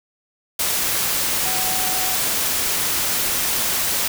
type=tone in noise; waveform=sine; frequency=748 Hz; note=F#5; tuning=19 cents sharp; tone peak=-29 dBFS; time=1.45-2.15 s; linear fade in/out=5 ms; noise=white; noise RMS=-21 dBFS; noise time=0.59-4.08 s; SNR=-11 dB; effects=none